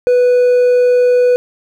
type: tone with hard clipping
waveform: triangle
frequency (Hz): 493.9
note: B4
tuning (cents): 0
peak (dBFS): -8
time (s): 0.07-1.36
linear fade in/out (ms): 0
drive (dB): 5
effects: none

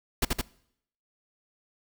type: noise with echo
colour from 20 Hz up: pink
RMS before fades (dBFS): -24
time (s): 0.22-0.25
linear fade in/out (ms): 5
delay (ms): 82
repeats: 2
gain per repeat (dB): -2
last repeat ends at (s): 0.414
effects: noise-tail reverb RT60 0.7 s tail -22 dB re dry

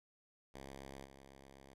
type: tone with level steps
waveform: 5% pulse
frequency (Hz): 68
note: C#2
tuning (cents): -33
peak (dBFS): -38 / -46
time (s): 0.54-1.74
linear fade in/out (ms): 5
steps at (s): 1.04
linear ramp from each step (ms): 20
effects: low-pass 12000 Hz 12 dB/octave

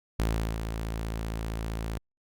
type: tone with ADSR envelope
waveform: sawtooth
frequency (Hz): 55.3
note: A1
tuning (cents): +9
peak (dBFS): -20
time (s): 0.19-1.98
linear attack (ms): 8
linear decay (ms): 380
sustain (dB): -7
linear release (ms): 6
effects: Opus 48 kbps

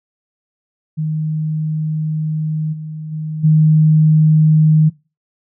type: tone with level steps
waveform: sine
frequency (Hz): 155.56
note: D#3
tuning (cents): 0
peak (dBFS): -16 / -24 / -20 / -7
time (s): 0.97-4.9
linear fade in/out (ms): 20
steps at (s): 2.72 / 3.11 / 3.43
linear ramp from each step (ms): 20
effects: noise-tail reverb RT60 0.3 s tail -23 dB re dry

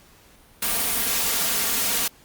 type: noise with comb filter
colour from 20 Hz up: white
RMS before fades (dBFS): -23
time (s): 0.62-2.08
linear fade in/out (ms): 5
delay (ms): 4.3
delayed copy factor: +0.55
effects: pink hiss -53 dBFS RMS until 2.24 s + Opus 48 kbps

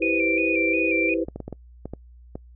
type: chord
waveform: sine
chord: C major seventh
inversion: first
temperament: equal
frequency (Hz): 329.6 / 392 / 493.9 / 523.3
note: E4 / G4 / B4 / C5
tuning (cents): 0 / 0 / 0 / 0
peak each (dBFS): -24 / -29 / -28 / -30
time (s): 0-1.25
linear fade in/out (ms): 20
type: tone with vibrato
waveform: sine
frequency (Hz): 2413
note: D7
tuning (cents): +46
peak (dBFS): -22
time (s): 0.02-1.14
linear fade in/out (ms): 2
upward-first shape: square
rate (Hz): 2.8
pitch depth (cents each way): 42
type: clicks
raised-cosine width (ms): 2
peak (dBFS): -19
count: 8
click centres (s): 1.285 / 1.36 / 1.403 / 1.48 / 1.527 / 1.856 / 1.936 / 2.355
effects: noise-tail reverb RT60 0.1 s tail -26 dB re dry + added 60 Hz sine -45 dBFS peak until 2.55 s

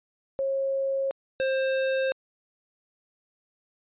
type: tone pair in turn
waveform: sine / square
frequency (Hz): 542 / 529.6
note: C#5 / C5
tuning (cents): -39 / +21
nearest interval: unison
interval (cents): 40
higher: first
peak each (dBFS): -24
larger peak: neither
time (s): 0.39-1.11 / 1.4-2.12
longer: neither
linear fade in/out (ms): 0
effects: resampled to 8000 Hz

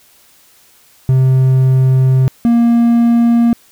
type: tone pair in turn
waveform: triangle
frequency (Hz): 130.81 / 234.7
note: C3 / A#3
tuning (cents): 0 / +12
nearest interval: minor seventh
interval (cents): 1012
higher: second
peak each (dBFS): -5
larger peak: neither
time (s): 1.09-2.28 / 2.45-3.53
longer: first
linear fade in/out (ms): 0
effects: white hiss -48 dBFS RMS until 3.71 s

